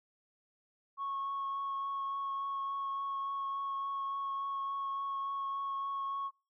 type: tone with vibrato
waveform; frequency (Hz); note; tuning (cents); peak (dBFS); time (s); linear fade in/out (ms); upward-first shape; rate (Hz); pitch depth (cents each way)
sine; 1100; C#6; -14; -33; 0.97-6.31; 50; triangle; 3.5; 11
effects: noise-tail reverb RT60 0.3 s tail -26 dB re dry + tanh soft clip ceiling -31 dBFS